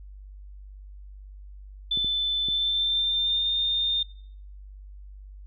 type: tone with pitch glide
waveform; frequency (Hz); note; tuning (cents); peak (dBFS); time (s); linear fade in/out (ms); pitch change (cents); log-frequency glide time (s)
sine; 3520 to 3632; A7 to A#7; 0 to -46; -22; 1.91-4.03; 5; +54; 2.45-3.51
type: clicks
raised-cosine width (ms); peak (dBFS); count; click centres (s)
3; -25; 3; 1.974 / 2.046 / 2.486
effects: noise-tail reverb RT60 0.6 s tail -20 dB re dry + added 49 Hz sine -41 dBFS peak until 5.46 s